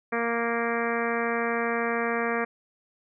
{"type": "harmonic tone", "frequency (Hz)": 233.1, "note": "A#3", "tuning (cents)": 0, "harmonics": [1, 2, 3, 4, 5, 6, 7, 8, 9, 10], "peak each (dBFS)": [-32, -29, -33, -38, -33, -37, -34, -35, -38, -38], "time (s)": [0.12, 2.45], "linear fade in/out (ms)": 10, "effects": []}